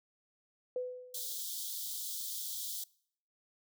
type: tone with exponential decay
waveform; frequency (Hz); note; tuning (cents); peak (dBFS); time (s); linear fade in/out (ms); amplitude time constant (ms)
sine; 501; B4; +25; -31; 0.76-1.41; 2; 140
type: high-pass noise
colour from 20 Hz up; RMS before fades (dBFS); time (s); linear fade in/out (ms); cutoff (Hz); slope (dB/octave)
white; -40; 1.14-2.84; 5; 3200; 96
effects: noise-tail reverb RT60 0.6 s tail -23 dB re dry